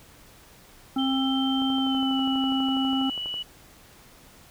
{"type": "harmonic tone", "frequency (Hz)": 265.9, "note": "C4", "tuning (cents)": 28, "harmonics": [1, 3, 5], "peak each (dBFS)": [-23, -32, -37], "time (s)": [0.96, 3.1], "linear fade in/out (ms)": 5}
{"type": "tone with pitch glide", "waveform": "sine", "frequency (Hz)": [3121, 2948], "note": ["G7", "F#7"], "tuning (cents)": [-8, -7], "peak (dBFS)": -29, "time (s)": [0.98, 3.43], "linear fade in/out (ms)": 10, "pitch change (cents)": -99, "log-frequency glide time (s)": [1.77, 2.21]}
{"type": "click train", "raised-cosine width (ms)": 1, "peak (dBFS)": -27, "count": 22, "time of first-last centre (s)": [1.62, 3.341], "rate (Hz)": 12.2}
{"effects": ["pink hiss -52 dBFS RMS until 4.5 s"]}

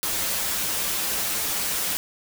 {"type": "noise with comb filter", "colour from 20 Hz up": "white", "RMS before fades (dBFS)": -26, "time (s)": [0.03, 1.97], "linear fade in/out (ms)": 0, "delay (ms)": 8.1, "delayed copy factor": -0.7, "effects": []}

